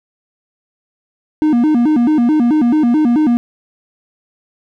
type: tone with vibrato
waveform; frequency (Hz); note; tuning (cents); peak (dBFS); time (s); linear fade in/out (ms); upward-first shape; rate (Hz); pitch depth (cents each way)
triangle; 270.7; C#4; -41; -7; 1.42-3.37; 0; square; 4.6; 220
effects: none